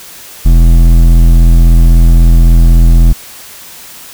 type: tone with hard clipping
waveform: triangle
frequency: 41.86 Hz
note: E1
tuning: 27 cents sharp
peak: -3 dBFS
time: 0.45-3.13 s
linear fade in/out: 10 ms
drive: 15 dB
effects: white hiss -31 dBFS RMS until 4.13 s